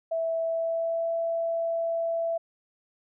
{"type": "tone with pitch glide", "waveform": "sine", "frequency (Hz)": [657, 665.8], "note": ["E5", "E5"], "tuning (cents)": [-6, 17], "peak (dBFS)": -25, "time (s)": [0.11, 2.38], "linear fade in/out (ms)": 10, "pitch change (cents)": 23, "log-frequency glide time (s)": [0.41, 1.12], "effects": []}